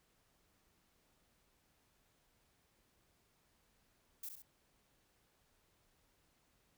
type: noise with echo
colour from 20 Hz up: violet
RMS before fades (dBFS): -45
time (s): 4.23-4.29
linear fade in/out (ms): 5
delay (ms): 66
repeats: 2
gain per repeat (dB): -6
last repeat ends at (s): 4.422
effects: pink hiss -75 dBFS RMS until 6.77 s